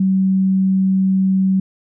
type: tone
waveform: sine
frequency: 190.4 Hz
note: F#3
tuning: 50 cents sharp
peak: -12 dBFS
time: 0-1.6 s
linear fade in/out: 5 ms
effects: none